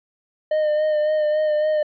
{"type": "tone with vibrato", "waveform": "triangle", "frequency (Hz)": 610, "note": "D#5", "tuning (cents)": -34, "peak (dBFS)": -15, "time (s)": [0.51, 1.83], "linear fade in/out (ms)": 5, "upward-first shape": "sine", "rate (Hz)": 3.6, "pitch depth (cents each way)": 26, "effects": ["resampled to 11025 Hz"]}